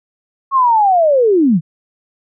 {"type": "linear sweep", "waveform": "sine", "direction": "down", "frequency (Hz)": [1105, 143.2], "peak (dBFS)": -8, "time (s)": [0.51, 1.61], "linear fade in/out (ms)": 50, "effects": []}